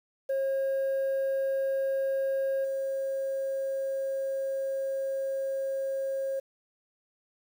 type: tone with level steps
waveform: sine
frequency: 540 Hz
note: C#5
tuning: 45 cents flat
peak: -23 / -27 dBFS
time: 0.29-6.4 s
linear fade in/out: 10 ms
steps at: 2.64 s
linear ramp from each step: 10 ms
effects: tanh soft clip ceiling -25 dBFS + 9-bit